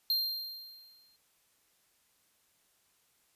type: tone with exponential decay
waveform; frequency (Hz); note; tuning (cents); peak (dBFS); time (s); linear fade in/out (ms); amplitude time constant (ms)
square; 4186; C8; 0; -26; 0.1-1.16; 1; 230
effects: white hiss -71 dBFS RMS until 3.35 s + resampled to 32000 Hz